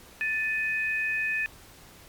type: tone pair together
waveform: sine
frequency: 1760 / 2507 Hz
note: A6 / D#7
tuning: 0 / +12 cents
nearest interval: tritone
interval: 612 cents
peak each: -28 dBFS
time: 0.21-1.46 s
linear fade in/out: 0 ms
effects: pink hiss -51 dBFS RMS until 2.08 s + MP3 96 kbps

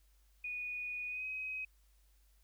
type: tone with pitch glide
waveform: sine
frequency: 2467 to 2529 Hz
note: D#7 to D#7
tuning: -15 to +28 cents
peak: -38 dBFS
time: 0.44-1.65 s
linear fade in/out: 5 ms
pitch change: +43 cents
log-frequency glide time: 1.08-1.26 s
effects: added 50 Hz sine -65 dBFS peak until 2.43 s + white hiss -75 dBFS RMS until 2.43 s

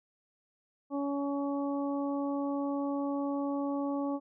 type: harmonic tone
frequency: 281.6 Hz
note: C#4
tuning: 27 cents sharp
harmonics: 1 / 2 / 3 / 4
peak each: -31 / -37 / -41 / -43 dBFS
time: 0.9-4.2 s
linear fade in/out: 50 ms
effects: none

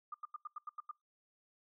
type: tone bursts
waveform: sine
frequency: 1213 Hz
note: D#6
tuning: 44 cents flat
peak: -40 dBFS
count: 8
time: 0.12-0.913 s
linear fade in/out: 5 ms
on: 23 ms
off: 87 ms
effects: noise-tail reverb RT60 0.2 s tail -24 dB re dry

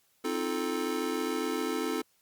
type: chord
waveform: square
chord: F dominant seventh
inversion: second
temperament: just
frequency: 261.9 / 314.3 / 349.2 / 436.5 Hz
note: C4 / Eb4 / F4 / A4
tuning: +2 / +18 / 0 / -14 cents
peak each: -36 / -36 / -37 / -35 dBFS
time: 0.24-2.02 s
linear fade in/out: 10 ms
effects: white hiss -69 dBFS RMS until 2.21 s + Opus 48 kbps

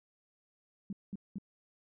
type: tone bursts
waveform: sine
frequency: 197.1 Hz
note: G3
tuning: 10 cents sharp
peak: -36 dBFS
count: 3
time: 0.9-1.384 s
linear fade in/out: 2 ms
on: 28 ms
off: 200 ms
effects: none

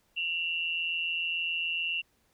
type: tone pair together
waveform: sine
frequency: 2721 / 2888 Hz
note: F7 / F#7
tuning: -46 / -43 cents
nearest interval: minor second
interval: 103 cents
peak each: -30 / -34 dBFS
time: 0.16-2.02 s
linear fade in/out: 20 ms
effects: pink hiss -70 dBFS RMS until 2.33 s

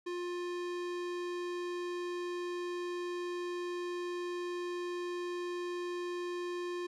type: tone with low-pass filter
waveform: square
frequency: 353.2 Hz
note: F4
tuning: 20 cents sharp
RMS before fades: -38 dBFS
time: 0.06-6.87 s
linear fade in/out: 10 ms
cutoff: 6000 Hz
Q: 0.59
effects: none

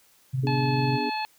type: tone with tremolo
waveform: sine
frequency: 130.81 Hz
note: C3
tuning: in tune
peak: -21 dBFS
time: 0.33-0.98 s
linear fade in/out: 20 ms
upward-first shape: sine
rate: 20 Hz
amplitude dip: 50%
type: chord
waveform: sine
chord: G# diminished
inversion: first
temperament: equal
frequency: 246.9 / 293.7 / 415.3 Hz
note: B3 / D4 / G#4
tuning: 0 / 0 / 0 cents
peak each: -31 dBFS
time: 0.43-1.1 s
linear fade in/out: 10 ms
type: harmonic tone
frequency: 863 Hz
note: A5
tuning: 34 cents flat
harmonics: 1 / 2 / 3 / 4 / 5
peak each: -28 / -39 / -34 / -45 / -36 dBFS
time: 0.47-1.25 s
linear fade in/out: 0 ms
effects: white hiss -60 dBFS RMS until 1.38 s

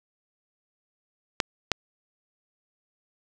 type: clicks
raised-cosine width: 0.2 ms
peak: -4 dBFS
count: 2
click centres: 1.402 / 1.717 s
effects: none

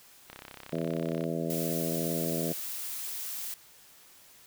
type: click train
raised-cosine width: 0.3 ms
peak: -27 dBFS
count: 32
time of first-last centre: 0.3-1.239 s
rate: 33 Hz
type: harmonic tone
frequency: 82.41 Hz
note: E2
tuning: in tune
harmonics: 2 / 3 / 4 / 5 / 6 / 7 / 8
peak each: -34 / -36 / -37 / -38 / -39 / -39 / -40 dBFS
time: 0.72-2.53 s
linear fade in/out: 10 ms
type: noise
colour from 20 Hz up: blue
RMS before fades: -37 dBFS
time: 1.5-3.54 s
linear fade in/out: 2 ms
effects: white hiss -56 dBFS RMS until 4.46 s

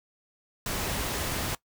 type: noise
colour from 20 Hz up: pink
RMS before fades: -31 dBFS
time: 0.66-1.55 s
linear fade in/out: 2 ms
effects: noise-tail reverb RT60 0.1 s tail -20 dB re dry

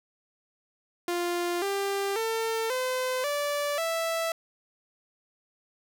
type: tone with pitch steps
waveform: sawtooth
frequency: 349.2 / 396.5 / 450.2 / 511.3 / 580.5 / 659.2 Hz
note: F4 / G4 / A4 / C5 / D5 / E5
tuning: 0 / +20 / +40 / -40 / -20 / 0 cents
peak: -23 dBFS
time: 1.08-4.32 s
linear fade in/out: 2 ms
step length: 540 ms
effects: none

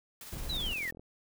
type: noise with tremolo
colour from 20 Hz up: white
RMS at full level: -46 dBFS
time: 0.21-0.91 s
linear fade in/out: 2 ms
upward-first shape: square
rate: 18 Hz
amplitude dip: 30%
type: noise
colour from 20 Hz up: brown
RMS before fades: -38 dBFS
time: 0.32-0.74 s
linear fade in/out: 10 ms
type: linear sweep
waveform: sine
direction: down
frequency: 4081 to 1760 Hz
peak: -33 dBFS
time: 0.49-0.91 s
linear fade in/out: 10 ms
type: click train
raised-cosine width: 2 ms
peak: -36 dBFS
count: 22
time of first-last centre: 0.5-0.995 s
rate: 42.4 Hz
effects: none

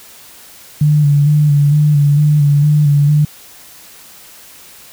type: tone with vibrato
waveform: sine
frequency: 146.83 Hz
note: D3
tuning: in tune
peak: -7 dBFS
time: 0.81-3.25 s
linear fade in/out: 5 ms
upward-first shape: square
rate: 2.2 Hz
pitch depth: 32 cents each way
effects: white hiss -39 dBFS RMS until 4.92 s

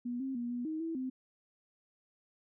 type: tone with pitch steps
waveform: sine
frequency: 242.8 / 266.5 / 239.4 / 243.3 / 314.3 / 327.5 / 258.8 Hz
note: B3 / C4 / A#3 / B3 / D#4 / E4 / C4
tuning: -29 / +32 / +46 / -26 / +18 / -11 / -19 cents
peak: -34 dBFS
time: 0.05-1.1 s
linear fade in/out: 10 ms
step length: 150 ms
effects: none

